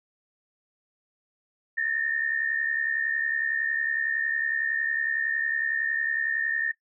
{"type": "tone pair together", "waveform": "sine", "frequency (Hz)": [1760, 1830.9], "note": ["A6", "A#6"], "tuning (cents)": [0, -32], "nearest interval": "minor second", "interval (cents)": 68, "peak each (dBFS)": [-30, -26], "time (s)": [1.77, 6.72], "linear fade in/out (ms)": 10, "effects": ["noise-tail reverb RT60 0.1 s tail -18 dB re dry"]}